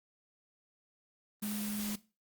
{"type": "tone in noise", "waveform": "sine", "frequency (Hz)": 209.3, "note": "G#3", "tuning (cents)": 14, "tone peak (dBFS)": -35, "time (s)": [1.42, 1.96], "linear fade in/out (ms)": 10, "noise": "white", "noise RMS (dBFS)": -41, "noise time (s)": [1.42, 1.96], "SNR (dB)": 3, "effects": ["noise-tail reverb RT60 0.3 s tail -18 dB re dry", "Opus 32 kbps"]}